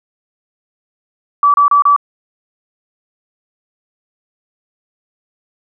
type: tone bursts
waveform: sine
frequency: 1152 Hz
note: D6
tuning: 34 cents flat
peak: -6 dBFS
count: 4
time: 1.43-1.963 s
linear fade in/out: 2 ms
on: 110 ms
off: 31 ms
effects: none